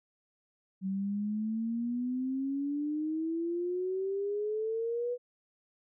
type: exponential sweep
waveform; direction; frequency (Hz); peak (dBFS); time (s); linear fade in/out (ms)
sine; up; 188.8 to 494.3; -30; 0.81-5.18; 50
effects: none